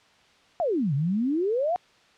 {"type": "exponential two-way sweep", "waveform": "sine", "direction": "down then up", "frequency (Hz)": [740, 132, 740], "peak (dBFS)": -22, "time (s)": [0.6, 1.76], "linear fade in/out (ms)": 0, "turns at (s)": 0.94, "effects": ["white hiss -58 dBFS RMS until 2.17 s", "low-pass 4000 Hz 12 dB/octave"]}